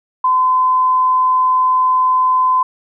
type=tone; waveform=sine; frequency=1022 Hz; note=C6; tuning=41 cents flat; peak=-10 dBFS; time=0.24-2.63 s; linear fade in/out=5 ms; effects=none